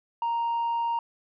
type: tone with tanh clipping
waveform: sine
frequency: 932.3 Hz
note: A#5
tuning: in tune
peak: -25 dBFS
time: 0.22-0.99 s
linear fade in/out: 2 ms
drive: 1 dB
effects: none